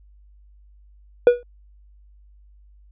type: tone with exponential decay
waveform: triangle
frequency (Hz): 485.1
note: B4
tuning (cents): -31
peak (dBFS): -3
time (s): 1.27-1.43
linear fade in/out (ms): 1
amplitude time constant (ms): 34
effects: added 50 Hz sine -48 dBFS peak until 2.91 s + resampled to 8000 Hz